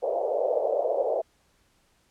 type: band-pass noise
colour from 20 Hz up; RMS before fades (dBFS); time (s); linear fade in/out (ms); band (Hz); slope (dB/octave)
white; -26; 0.02-1.22; 20; 450 to 670; 48
effects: pink hiss -66 dBFS RMS until 2.1 s + low-pass 11000 Hz 12 dB/octave